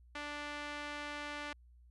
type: tone with band-pass filter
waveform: sawtooth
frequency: 293.4 Hz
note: D4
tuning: 2 cents flat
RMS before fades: -43 dBFS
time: 0.15-1.53 s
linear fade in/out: 5 ms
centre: 2000 Hz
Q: 0.94
effects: added 60 Hz sine -58 dBFS peak until 1.9 s + resampled to 24000 Hz